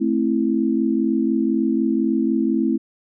sine chord, A minor, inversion none, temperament just, 220 / 264 / 330 Hz, A3 / C4 / E4, 0 / +16 / +2 cents, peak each -21 dBFS, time 0-2.78 s, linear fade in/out 20 ms, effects none

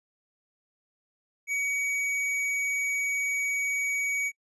sine tone with tanh clipping, 2259 Hz, C#7, 32 cents sharp, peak -28 dBFS, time 1.47-4.32 s, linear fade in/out 50 ms, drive 13 dB, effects noise-tail reverb RT60 0.1 s tail -26 dB re dry + resampled to 24000 Hz

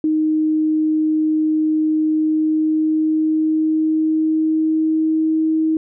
sine tone with pitch glide, 311.1 to 316.9 Hz, D#4 to D#4, 0 to +32 cents, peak -14 dBFS, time 0.04-5.77 s, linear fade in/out 2 ms, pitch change +32 cents, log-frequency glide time 2.07-5.43 s, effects none

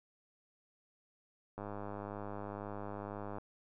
click train, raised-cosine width 1 ms, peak -29 dBFS, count 185, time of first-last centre 1.58-3.384 s, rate 102 Hz, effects none

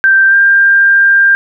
sine tone with pitch glide, 1568 to 1593.6 Hz, G6 to G6, 0 to +28 cents, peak -4 dBFS, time 0.04-1.35 s, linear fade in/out 0 ms, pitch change +28 cents, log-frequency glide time 0.29-0.34 s, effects none

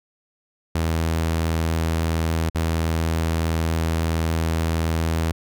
sawtooth tone with dropouts, 81.5 Hz, E2, 19 cents flat, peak -16 dBFS, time 0.75-5.32 s, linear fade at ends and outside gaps 5 ms, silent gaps 2.498-2.547 s, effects none

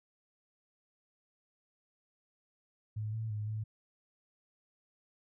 sine tone with pitch steps, 107.3 / 111.3 / 105.7 / 108.4 Hz, A2 / A2 / G#2 / A2, -43 / +20 / +31 / -25 cents, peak -34 dBFS, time 2.96-3.64 s, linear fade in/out 10 ms, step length 170 ms, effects none

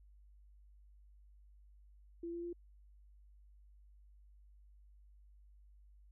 sine tone with pitch steps, 339.2 / 342.5 / 345.9 Hz, E4 / F4 / F4, +50 / -34 / -17 cents, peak -40 dBFS, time 2.23-2.53 s, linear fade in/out 5 ms, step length 100 ms, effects added 50 Hz sine -59 dBFS peak until 6.11 s

